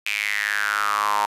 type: tone with high-pass filter sweep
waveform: sawtooth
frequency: 103.83 Hz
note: G#2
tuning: in tune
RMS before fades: -23 dBFS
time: 0.06-1.26 s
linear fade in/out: 5 ms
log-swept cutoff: 2500 to 910 Hz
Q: 6.9
effects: resampled to 32000 Hz